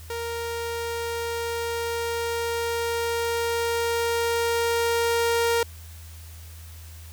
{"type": "tone with level ramp", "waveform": "sawtooth", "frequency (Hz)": 466.2, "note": "A#4", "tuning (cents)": 0, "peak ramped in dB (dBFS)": [-25, -16], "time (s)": [0.1, 5.63], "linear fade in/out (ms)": 2, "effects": ["added 81 Hz sine -40 dBFS peak until 7.12 s", "white hiss -49 dBFS RMS until 7.12 s"]}